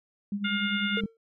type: tone with tremolo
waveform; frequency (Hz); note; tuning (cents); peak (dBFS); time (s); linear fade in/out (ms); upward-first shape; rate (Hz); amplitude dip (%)
sine; 202.7; G#3; -42; -26; 0.32-1.06; 2; sine; 10; 70
type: harmonic tone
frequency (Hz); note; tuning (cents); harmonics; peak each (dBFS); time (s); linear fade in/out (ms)
709; F5; +26; 2 / 3 / 4 / 5; -31 / -33 / -34 / -35; 0.44-1.01; 10
type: tone with exponential decay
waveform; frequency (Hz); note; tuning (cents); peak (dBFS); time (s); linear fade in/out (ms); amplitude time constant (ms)
triangle; 453.2; A#4; -49; -26; 0.97-1.17; 2; 43
type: click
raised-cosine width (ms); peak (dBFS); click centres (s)
3; -24; 1.037
effects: none